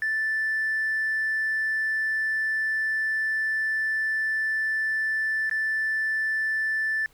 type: tone with dropouts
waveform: triangle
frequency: 1760 Hz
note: A6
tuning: in tune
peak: -20 dBFS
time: 0.02-7.06 s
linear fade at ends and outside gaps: 1 ms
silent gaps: 5.496-5.512 s
effects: tanh soft clip ceiling -20 dBFS + pink hiss -60 dBFS RMS until 7.13 s